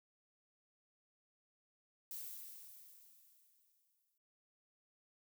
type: noise with exponential decay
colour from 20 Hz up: violet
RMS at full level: -45 dBFS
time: 2.11-4.18 s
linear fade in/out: 2 ms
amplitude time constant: 450 ms
effects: noise-tail reverb RT60 0.1 s tail -22 dB re dry